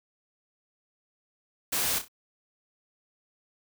white noise with echo, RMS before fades -28 dBFS, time 1.72-1.99 s, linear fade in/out 10 ms, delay 31 ms, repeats 3, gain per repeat -9 dB, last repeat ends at 2.083 s, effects none

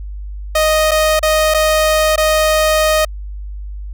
sawtooth tone with dropouts, 622.3 Hz, D#5, in tune, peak -7 dBFS, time 0.55-3.05 s, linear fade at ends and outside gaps 5 ms, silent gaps 0.911-0.915 / 1.194-1.228 / 1.54-1.544 / 2.16-2.177 s, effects added 50 Hz sine -24 dBFS peak until 3.93 s

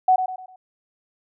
sine tone with echo, 745 Hz, F#5, 12 cents sharp, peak -12 dBFS, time 0.08-0.16 s, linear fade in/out 5 ms, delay 100 ms, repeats 4, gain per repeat -8 dB, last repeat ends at 0.56 s, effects none

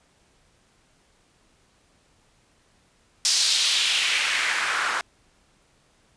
white noise with band-pass filter sweep, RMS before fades -23 dBFS, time 3.25-5.01 s, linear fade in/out 0 ms, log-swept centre 5200 to 1200 Hz, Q 2.2, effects pink hiss -62 dBFS RMS until 6.16 s + resampled to 22050 Hz

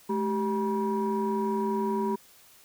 sine tone cluster, 214.7 / 389.8 / 963 Hz, A3 / G4 / B5, -42 / -10 / -44 cents, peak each -28 / -28 / -30 dBFS, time 0.09-2.16 s, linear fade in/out 10 ms, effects tanh soft clip ceiling -19 dBFS + white hiss -56 dBFS RMS until 2.64 s

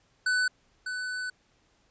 square tone pair in turn, 1499 / 1499 Hz, F#6 / F#6, +22 / +22 cents, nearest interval unison, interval 0 cents, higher neither, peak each -24 / -32 dBFS, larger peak first, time 0.26-0.48 / 0.86-1.3 s, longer second, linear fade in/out 5 ms, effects pink hiss -67 dBFS RMS until 1.9 s + resampled to 16000 Hz

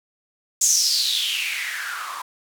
blue noise with band-pass filter sweep, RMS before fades -23 dBFS, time 0.61-2.22 s, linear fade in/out 5 ms, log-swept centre 6900 to 1000 Hz, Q 6.8, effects none

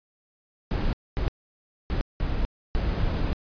brown noise bursts at uneven times, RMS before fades -25 dBFS, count 5, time 0.71-0.93 / 1.17-1.28 / 1.9-2.01 / 2.2-2.45 / 2.75-3.33 s, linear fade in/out 0 ms, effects resampled to 11025 Hz

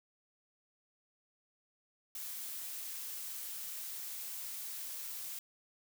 blue noise, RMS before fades -43 dBFS, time 2.15-5.39 s, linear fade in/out 2 ms, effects none

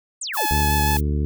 sine exponential sweep, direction down, 8950 to 277.2 Hz, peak -26 dBFS, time 0.21-0.46 s, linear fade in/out 5 ms
violet noise, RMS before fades -28 dBFS, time 0.33-1.01 s, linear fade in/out 20 ms
sawtooth tone with vibrato, 858 Hz, A5, 44 cents flat, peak -17 dBFS, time 0.37-0.97 s, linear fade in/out 2 ms, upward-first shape square, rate 6 Hz, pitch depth 11 cents each way
harmonic tone, 73.42 Hz, D2, in tune, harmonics 1 / 2 / 3 / 4 / 5 / 6, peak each -20 / -26 / -30 / -32 / -34 / -36 dBFS, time 0.51-1.25 s, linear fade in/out 0 ms
effects none

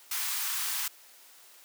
white high-pass noise, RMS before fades -32 dBFS, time 0.11-0.88 s, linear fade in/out 5 ms, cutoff 870 Hz, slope 48 dB/octave, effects white hiss -55 dBFS RMS until 1.64 s + high-pass 400 Hz 12 dB/octave

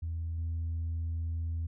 sine tone with level steps, 82.41 Hz, E2, in tune, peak -31 / -29 dBFS, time 0.02-1.67 s, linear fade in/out 10 ms, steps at 0.38 s, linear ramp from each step 2 ms, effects tanh soft clip ceiling -29 dBFS

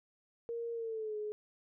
sine tone with pitch glide, 466.2 to 422.6 Hz, A#4 to G#4, 0 to +30 cents, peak -36 dBFS, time 0.49-1.32 s, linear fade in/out 0 ms, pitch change -170 cents, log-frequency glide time 0.73-1.17 s, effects none

